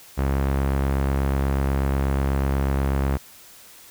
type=tone with low-pass filter; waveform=sawtooth; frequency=68.2 Hz; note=C#2; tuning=28 cents flat; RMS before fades=-22 dBFS; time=0.17-3.18 s; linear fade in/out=20 ms; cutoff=1800 Hz; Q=0.8; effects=white hiss -47 dBFS RMS until 3.9 s